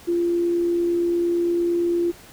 sine tone with amplitude modulation, 344.7 Hz, F4, 23 cents flat, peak -17 dBFS, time 0.07-2.12 s, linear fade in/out 20 ms, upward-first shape sine, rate 68.7 Hz, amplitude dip 25%, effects pink hiss -46 dBFS RMS until 2.32 s

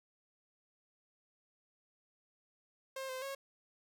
sawtooth tone with pitch steps, 532 / 518 / 547 Hz, C5 / C5 / C#5, +29 / -17 / -23 cents, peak -36 dBFS, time 2.96-3.35 s, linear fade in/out 5 ms, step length 130 ms, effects none

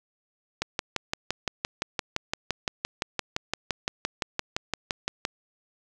click train, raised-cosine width 0.2 ms, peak -9 dBFS, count 28, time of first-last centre 0.62-5.251 s, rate 5.83 Hz, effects none

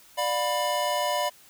square chord, B diminished, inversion first, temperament just, 592.7 / 711.2 / 987.8 Hz, D5 / F5 / B5, +16 / +31 / 0 cents, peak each -29 / -31 / -29 dBFS, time 0.17-1.3 s, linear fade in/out 20 ms, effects white hiss -54 dBFS RMS until 1.49 s

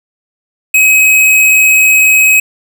square tone, 2543 Hz, D#7, 37 cents sharp, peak -5 dBFS, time 0.74-2.4 s, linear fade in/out 5 ms, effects none

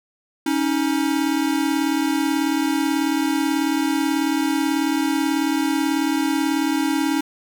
square tone pair together, 278.1 / 316.4 Hz, C#4 / D#4, +6 / +29 cents, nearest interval major second, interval 223 cents, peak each -22 / -22 dBFS, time 0.46-7.21 s, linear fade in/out 5 ms, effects none

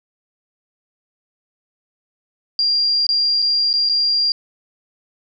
sine tone with dropouts, 4776 Hz, D8, 28 cents sharp, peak -14 dBFS, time 2.59-4.32 s, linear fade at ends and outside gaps 1 ms, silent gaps 3.067-3.09 / 3.42-3.424 / 3.73-3.738 / 3.89-3.896 s, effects none

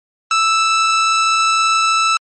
sawtooth tone, 1318.5 Hz, E6, in tune, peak -8 dBFS, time 0.31-2.17 s, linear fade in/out 2 ms, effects low-pass 11000 Hz 12 dB/octave + MP3 32 kbps

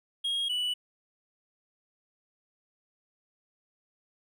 triangle tone pair in turn, 3269 / 2958 Hz, G#7 / F#7, -28 / -1 cents, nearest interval major second, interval 173 cents, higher first, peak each -26 dBFS, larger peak neither, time 0.24-0.49 / 0.49-0.74 s, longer neither, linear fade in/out 10 ms, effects none

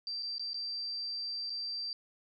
sine tone with dropouts, 4692 Hz, D8, 2 cents flat, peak -35 dBFS, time 0.07-1.93 s, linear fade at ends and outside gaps 1 ms, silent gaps 0.225-0.23 / 0.382-0.395 / 0.533-0.543 / 1.497-1.502 s, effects none

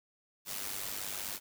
white noise with amplitude modulation, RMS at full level -36 dBFS, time 0.45-1.4 s, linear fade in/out 50 ms, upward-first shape sine, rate 99.4 Hz, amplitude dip 70%, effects none

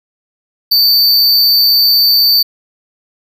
square tone with amplitude modulation, 4566 Hz, D8, 50 cents flat, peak -4 dBFS, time 0.71-2.43 s, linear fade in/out 10 ms, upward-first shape sine, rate 236 Hz, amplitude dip 70%, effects none

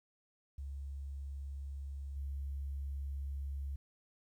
sine tone with level steps, 69.4 Hz, C#2, 3 cents sharp, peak -40 / -37 dBFS, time 0.58-3.76 s, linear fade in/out 5 ms, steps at 2.16 s, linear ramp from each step 5 ms, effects 12-bit

